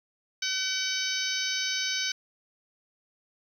harmonic tone, 760 Hz, F#5, 46 cents sharp, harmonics 2 / 3 / 4 / 5 / 6 / 7 / 8, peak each -35 / -35 / -35 / -35 / -35 / -35 / -35 dBFS, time 0.42-2.12 s, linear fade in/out 5 ms, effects 9-bit

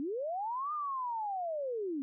sine linear two-way sweep, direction up then down, 261.8 to 1230 to 261.8 Hz, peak -33 dBFS, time 0-2.02 s, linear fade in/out 0 ms, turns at 0.73 s, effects none

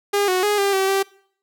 sawtooth tone with pitch steps, 405.6 / 368.1 / 414.9 / 397.9 / 384.5 / 390 Hz, G#4 / F#4 / G#4 / G4 / G4 / G4, -41 / -9 / -2 / +26 / -33 / -9 cents, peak -13 dBFS, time 0.13-1.03 s, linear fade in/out 10 ms, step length 150 ms, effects noise-tail reverb RT60 0.6 s tail -23 dB re dry

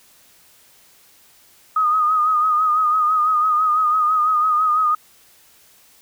sine tone with vibrato, 1244.5 Hz, D#6, in tune, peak -14 dBFS, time 1.76-4.95 s, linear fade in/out 5 ms, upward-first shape sine, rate 6 Hz, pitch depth 48 cents each way, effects white hiss -52 dBFS RMS until 6.01 s

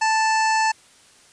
harmonic tone, 880 Hz, A5, in tune, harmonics 1 / 2 / 3 / 5 / 6 / 7 / 8 / 9, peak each -18 / -24 / -28 / -32 / -34 / -35 / -36 / -37 dBFS, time 0.01-0.72 s, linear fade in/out 10 ms, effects white hiss -52 dBFS RMS until 1.32 s + resampled to 22050 Hz

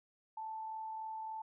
sine tone with amplitude modulation, 880 Hz, A5, in tune, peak -39 dBFS, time 0.37-1.42 s, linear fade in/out 5 ms, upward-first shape sine, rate 43.5 Hz, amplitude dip 25%, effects none

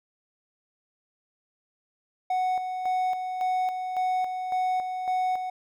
triangle tone with tremolo, 740 Hz, F#5, in tune, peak -21 dBFS, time 2.3-5.5 s, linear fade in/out 5 ms, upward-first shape square, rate 1.8 Hz, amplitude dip 50%, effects none

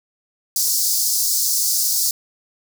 pink high-pass noise, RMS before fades -19 dBFS, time 0.56-2.11 s, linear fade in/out 2 ms, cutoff 4700 Hz, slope 48 dB/octave, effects none

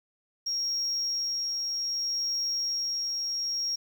sine tone with tremolo, 5588 Hz, F8, in tune, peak -25 dBFS, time 0.46-3.76 s, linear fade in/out 10 ms, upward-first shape sine, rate 0.64 Hz, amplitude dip 25%, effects tanh soft clip ceiling -24 dBFS + 9-bit

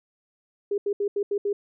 sine tone bursts at uneven times, 406.1 Hz, G#4, 39 cents flat, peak -22 dBFS, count 6, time 0.71-0.78 / 0.86-0.93 / 1-1.08 / 1.16-1.23 / 1.31-1.38 / 1.45-1.53 s, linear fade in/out 5 ms, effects none

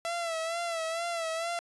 sawtooth tone with vibrato, 667 Hz, E5, 20 cents sharp, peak -27 dBFS, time 0.05-1.59 s, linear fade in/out 0 ms, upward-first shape sine, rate 2.2 Hz, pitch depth 58 cents each way, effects resampled to 24000 Hz

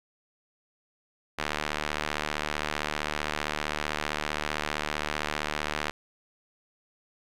sawtooth tone with band-pass filter, 75.4 Hz, D2, 46 cents sharp, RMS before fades -32 dBFS, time 1.38-5.91 s, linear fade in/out 10 ms, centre 2100 Hz, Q 0.73, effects none

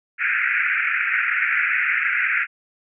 pink band-pass noise, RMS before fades -21 dBFS, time 0.18-2.47 s, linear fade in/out 50 ms, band 1400 to 2500 Hz, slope 96 dB/octave, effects none

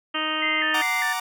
harmonic tone, 311.1 Hz, D#4, in tune, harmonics 1 / 2 / 3 / 4 / 5 / 6 / 7 / 8 / 9 / 10, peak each -33 / -35 / -36 / -29 / -35 / -32 / -38 / -36 / -30 / -31 dBFS, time 0.14-0.82 s, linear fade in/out 10 ms
sine tone with vibrato, 1923 Hz, B6, 47 cents flat, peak -23 dBFS, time 0.42-1.13 s, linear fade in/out 5 ms, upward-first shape square, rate 2.5 Hz, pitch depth 140 cents each way
sawtooth chord, Gb augmented, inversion none, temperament equal, 740 / 932.3 / 1174.7 Hz, Gb5 / Bb5 / D6, 0 / 0 / 0 cents, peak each -26 dBFS, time 0.74-1.2 s, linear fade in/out 5 ms
effects none

